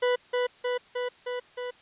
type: tone with echo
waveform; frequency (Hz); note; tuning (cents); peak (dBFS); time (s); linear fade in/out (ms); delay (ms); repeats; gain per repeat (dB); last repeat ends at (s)
40% pulse; 493.9; B4; 0; -21; 0.02-0.16; 10; 310; 5; -2; 1.71
effects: white hiss -56 dBFS RMS until 1.81 s + resampled to 8000 Hz